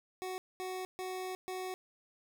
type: tone bursts at uneven times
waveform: 25% pulse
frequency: 371.4 Hz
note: F#4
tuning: 7 cents sharp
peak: -34 dBFS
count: 4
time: 0.22-0.38 / 0.6-0.85 / 0.99-1.35 / 1.48-1.74 s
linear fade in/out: 0 ms
effects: none